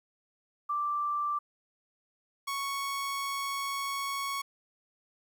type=tone pair in turn; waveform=sine / sawtooth; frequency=1174.7 / 1108.8 Hz; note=D6 / C#6; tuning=0 / 0 cents; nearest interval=minor second; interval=100 cents; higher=first; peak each=-28 dBFS; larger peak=neither; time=0.69-1.39 / 2.47-4.42 s; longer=second; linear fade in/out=10 ms; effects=11-bit